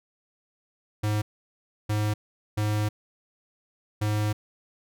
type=tone bursts at uneven times; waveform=square; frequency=105.7 Hz; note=G#2; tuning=31 cents sharp; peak=-24 dBFS; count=4; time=1.03-1.22 / 1.89-2.14 / 2.57-2.89 / 4.01-4.33 s; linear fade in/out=10 ms; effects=none